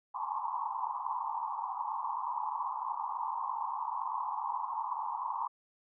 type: band-pass noise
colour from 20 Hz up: pink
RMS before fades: -36 dBFS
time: 0.14-5.48 s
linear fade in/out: 10 ms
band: 840 to 1100 Hz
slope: 96 dB/octave
effects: none